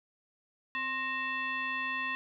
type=tone with frequency modulation; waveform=sine; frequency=1854 Hz; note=A#6; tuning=10 cents flat; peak=-31 dBFS; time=0.75-2.15 s; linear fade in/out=0 ms; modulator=797 Hz; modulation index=1.2; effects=none